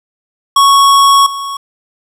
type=tone with level steps; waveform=square; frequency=1108.7 Hz; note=C#6; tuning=in tune; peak=-5 / -19 dBFS; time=0.56-1.57 s; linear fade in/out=5 ms; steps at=1.26 s; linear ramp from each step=5 ms; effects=low-pass 12000 Hz 12 dB/octave + 7-bit